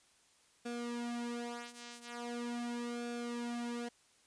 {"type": "tone with flanger", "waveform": "sawtooth", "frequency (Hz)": 238.8, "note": "A#3", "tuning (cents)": 42, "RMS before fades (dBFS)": -41, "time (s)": [0.65, 3.89], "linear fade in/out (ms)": 10, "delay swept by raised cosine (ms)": [0.99, 4.29], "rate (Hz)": 0.41, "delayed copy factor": -0.8, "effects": ["white hiss -68 dBFS RMS until 4.26 s", "resampled to 22050 Hz"]}